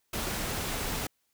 pink noise, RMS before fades -33 dBFS, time 0.13-1.07 s, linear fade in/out 5 ms, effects white hiss -75 dBFS RMS until 1.33 s

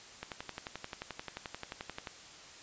click train, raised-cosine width 0.3 ms, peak -23 dBFS, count 22, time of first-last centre 0.23-2.072 s, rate 11.4 Hz, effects white hiss -52 dBFS RMS until 2.62 s + resampled to 16000 Hz

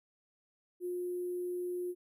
sine tone with sample-and-hold, 356.7 Hz, F4, 37 cents sharp, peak -34 dBFS, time 0.8-1.95 s, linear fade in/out 50 ms, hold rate 11025 Hz, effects none

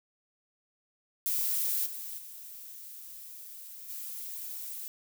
violet noise with level steps, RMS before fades -30 / -40 / -46 / -40 dBFS, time 1.26-4.88 s, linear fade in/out 0 ms, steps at 1.85 / 2.17 / 3.88 s, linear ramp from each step 20 ms, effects none

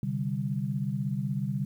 sine chord, C suspended second, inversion none, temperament just, 130.81 / 147.16 / 196.22 Hz, C3 / D3 / G3, 0 / +4 / +2 cents, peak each -32 dBFS, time 0.03-1.65 s, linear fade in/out 2 ms, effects 10-bit

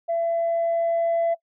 sine tone with level ramp, 672 Hz, E5, 33 cents sharp, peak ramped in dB -20 to -17 dBFS, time 0.08-1.35 s, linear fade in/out 20 ms, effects noise-tail reverb RT60 0.1 s tail -21 dB re dry + tanh soft clip ceiling -17 dBFS

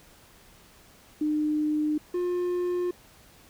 sine / triangle tone pair in turn, 303 / 355.9 Hz, D#4 / F4, -46 / +33 cents, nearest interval minor third, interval 279 cents, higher second, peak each -23 dBFS, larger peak neither, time 1.21-1.98 / 2.14-2.91 s, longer neither, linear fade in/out 5 ms, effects pink hiss -55 dBFS RMS until 3.49 s

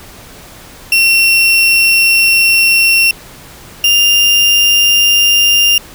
35% pulse tone pair in turn, 2723 / 2800 Hz, F7 / F7, -44 / +4 cents, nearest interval unison, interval 48 cents, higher second, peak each -5 dBFS, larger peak neither, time 0.92-3.11 / 3.84-5.78 s, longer first, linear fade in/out 2 ms, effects pink hiss -35 dBFS RMS until 5.94 s

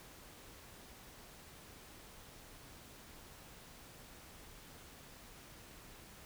silence, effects pink hiss -56 dBFS RMS until 6.25 s

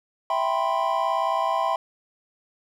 triangle chord, C major seventh, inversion first, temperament equal, 659.3 / 784 / 987.8 / 1046.5 Hz, E5 / G5 / B5 / C6, 0 / 0 / 0 / 0 cents, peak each -25 dBFS, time 0.3-1.76 s, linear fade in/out 2 ms, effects none

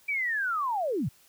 sine linear sweep, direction down, 2349 to 94.5 Hz, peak -26 dBFS, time 0.08-1.09 s, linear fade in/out 10 ms, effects white hiss -60 dBFS RMS until 1.28 s

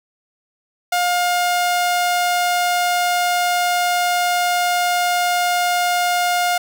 sawtooth tone, 710 Hz, F5, 28 cents sharp, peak -12 dBFS, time 0.92-6.58 s, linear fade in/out 5 ms, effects none

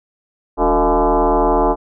sine tone with frequency modulation, 201.3 Hz, G3, 46 cents sharp, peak -11 dBFS, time 0.57-1.76 s, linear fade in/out 50 ms, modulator 163 Hz, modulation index 5.2, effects none

